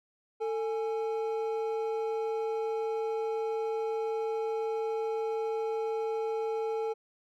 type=tone pair together; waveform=triangle; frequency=446.4 / 831.1 Hz; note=A4 / G#5; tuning=+25 / +1 cents; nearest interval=major seventh; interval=1076 cents; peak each=-28 / -36 dBFS; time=0.4-6.94 s; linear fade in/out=20 ms; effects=none